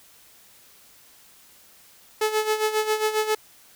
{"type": "tone with tremolo", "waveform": "sawtooth", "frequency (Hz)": 431.2, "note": "A4", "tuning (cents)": -35, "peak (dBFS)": -15, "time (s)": [2.21, 3.35], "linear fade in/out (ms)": 5, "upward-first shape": "sine", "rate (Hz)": 7.4, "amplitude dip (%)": 70, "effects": ["white hiss -53 dBFS RMS until 3.75 s"]}